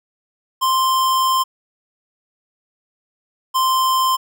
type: tone pair in turn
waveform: square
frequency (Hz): 1046.5 / 1042.8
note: C6 / C6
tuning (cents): 0 / -6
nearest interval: unison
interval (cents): 6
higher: first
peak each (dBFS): -15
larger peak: neither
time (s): 0.61-1.44 / 3.54-4.17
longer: first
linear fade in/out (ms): 20
effects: none